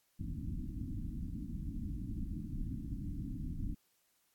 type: low-pass noise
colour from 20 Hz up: pink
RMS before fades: -40 dBFS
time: 0.19-3.75 s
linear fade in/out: 10 ms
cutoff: 310 Hz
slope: 96 dB/octave
effects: white hiss -75 dBFS RMS until 4.34 s + AAC 64 kbps